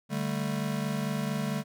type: chord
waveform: square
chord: D suspended fourth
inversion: none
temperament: just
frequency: 146.83 / 195.78 / 220.2 Hz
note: D3 / G3 / A3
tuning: 0 / -2 / +2 cents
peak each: -34 dBFS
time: 0.09-1.64 s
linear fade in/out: 50 ms
effects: none